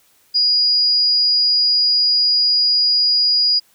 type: tone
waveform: sine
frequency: 4888 Hz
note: D#8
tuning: 32 cents flat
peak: -12 dBFS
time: 0.34-3.6 s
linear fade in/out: 20 ms
effects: white hiss -56 dBFS RMS until 3.74 s